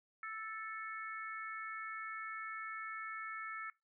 harmonic tone, 440 Hz, A4, in tune, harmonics 3 / 4 / 5, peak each -44 / -47 / -48 dBFS, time 0.23-3.7 s, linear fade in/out 2 ms, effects noise-tail reverb RT60 0.2 s tail -21 dB re dry

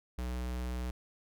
square tone, 61.74 Hz, B1, in tune, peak -35 dBFS, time 0.18-0.91 s, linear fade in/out 5 ms, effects none

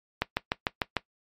click train, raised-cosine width 0.3 ms, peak -8 dBFS, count 6, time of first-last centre 0.22-0.967 s, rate 6.69 Hz, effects noise-tail reverb RT60 0.1 s tail -18 dB re dry + MP3 96 kbps

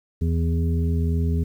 harmonic tone with a mistuned harmonic, 82.6 Hz, E2, 4 cents sharp, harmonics 1 / 2 / 3 / 5, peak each -20 / -26 / -30 / -34 dBFS, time 0.21-1.44 s, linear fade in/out 10 ms, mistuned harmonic 1, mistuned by -23 cents, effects 9-bit

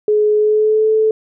sine tone with pitch glide, 422.7 to 436.6 Hz, G#4 to A4, +31 to -13 cents, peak -10 dBFS, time 0.08-1.11 s, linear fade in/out 2 ms, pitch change +56 cents, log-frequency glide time 0.35-0.9 s, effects none

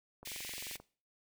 click train, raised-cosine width 1 ms, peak -37 dBFS, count 14, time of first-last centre 0.23-0.8 s, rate 22.8 Hz
pink high-pass noise, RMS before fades -44 dBFS, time 0.25-0.77 s, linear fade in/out 10 ms, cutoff 1900 Hz, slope 48 dB/octave
effects noise-tail reverb RT60 0.4 s tail -21 dB re dry

